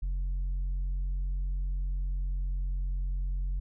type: tone with tanh clipping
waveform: sine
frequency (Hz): 45.02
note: F#1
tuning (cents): -47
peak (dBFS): -29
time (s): 0.02-3.6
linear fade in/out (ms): 10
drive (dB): 3
effects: none